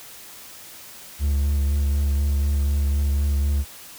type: tone with vibrato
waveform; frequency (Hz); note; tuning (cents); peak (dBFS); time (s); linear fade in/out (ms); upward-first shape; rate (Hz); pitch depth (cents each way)
triangle; 71.2; C#2; +47; -16; 1.19-3.65; 50; sine; 4; 23
effects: white hiss -42 dBFS RMS until 3.98 s